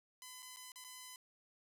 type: tone with dropouts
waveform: 5% pulse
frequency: 1012 Hz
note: B5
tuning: 42 cents sharp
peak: -38 dBFS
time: 0.22-1.16 s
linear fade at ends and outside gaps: 1 ms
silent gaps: 0.423-0.427 / 0.562-0.569 / 0.719-0.758 / 0.841-0.846 s
effects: none